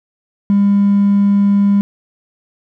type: tone with hard clipping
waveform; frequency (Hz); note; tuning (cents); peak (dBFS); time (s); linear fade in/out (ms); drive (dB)
triangle; 200.9; G3; +43; -9; 0.5-1.81; 0; 4
effects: none